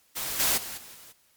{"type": "noise with level steps", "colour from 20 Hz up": "white", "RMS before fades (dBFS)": [-32, -24, -37, -46, -49], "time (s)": [0.15, 1.13], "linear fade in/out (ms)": 20, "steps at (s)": [0.39, 0.57, 0.77, 0.94], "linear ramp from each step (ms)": 10, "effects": ["white hiss -64 dBFS RMS until 1.36 s", "MP3 96 kbps"]}